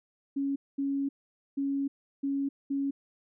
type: tone bursts at uneven times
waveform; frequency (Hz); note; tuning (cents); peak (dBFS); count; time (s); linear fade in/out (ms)
sine; 277.2; C#4; 0; -27; 5; 0.36-0.56 / 0.78-1.09 / 1.57-1.88 / 2.23-2.49 / 2.7-2.91; 10
effects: none